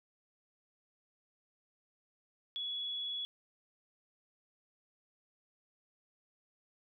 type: tone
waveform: sine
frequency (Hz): 3381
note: G#7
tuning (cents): +30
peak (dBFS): -36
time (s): 2.56-3.25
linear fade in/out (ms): 0
effects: none

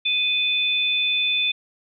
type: tone pair together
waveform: sine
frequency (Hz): 2489 / 3520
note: D#7 / A7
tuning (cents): 0 / 0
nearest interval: tritone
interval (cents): 600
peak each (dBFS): -22 / -21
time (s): 0.05-1.52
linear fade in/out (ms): 10
effects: none

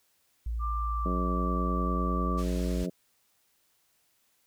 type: tone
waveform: sine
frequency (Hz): 57.3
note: A#1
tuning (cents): -29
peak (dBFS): -29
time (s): 0.46-2.84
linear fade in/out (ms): 5
type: tone with pitch glide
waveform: sine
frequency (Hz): 1185 to 1162.6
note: D6 to D6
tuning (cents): +15 to -18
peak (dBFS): -32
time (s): 0.59-2.44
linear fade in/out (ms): 50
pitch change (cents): -33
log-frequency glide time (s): 0.73-1.25
type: harmonic tone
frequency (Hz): 90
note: F#2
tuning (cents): -47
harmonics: 2 / 3 / 4 / 5 / 6 / 7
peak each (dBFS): -32 / -36 / -38 / -40 / -42 / -43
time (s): 1.05-2.9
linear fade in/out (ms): 10
type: low-pass noise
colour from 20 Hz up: white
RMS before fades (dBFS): -48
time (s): 2.37-2.87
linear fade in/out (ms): 20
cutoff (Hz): 7100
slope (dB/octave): 12
effects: white hiss -70 dBFS RMS until 4.46 s

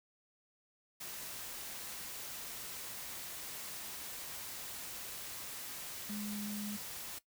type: tone in noise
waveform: sine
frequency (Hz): 207.7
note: G#3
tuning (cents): 0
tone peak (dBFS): -39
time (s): 6.09-6.77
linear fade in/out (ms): 10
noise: white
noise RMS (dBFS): -45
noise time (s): 1-7.19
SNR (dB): +3
effects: noise-tail reverb RT60 0.1 s tail -17 dB re dry

